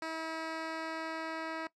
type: tone with low-pass filter sweep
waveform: 10% pulse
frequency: 322.1 Hz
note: E4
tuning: 40 cents flat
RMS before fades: -39 dBFS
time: 0.02-1.67 s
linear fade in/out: 2 ms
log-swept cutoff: 6100 to 3700 Hz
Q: 0.75
effects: noise-tail reverb RT60 0.1 s tail -19 dB re dry